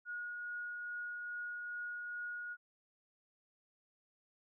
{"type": "tone with tremolo", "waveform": "sine", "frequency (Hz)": 1445, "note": "F#6", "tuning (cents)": -41, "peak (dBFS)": -39, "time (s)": [0.05, 2.57], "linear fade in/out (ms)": 50, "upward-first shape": "triangle", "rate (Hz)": 2.4, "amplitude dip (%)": 25, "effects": []}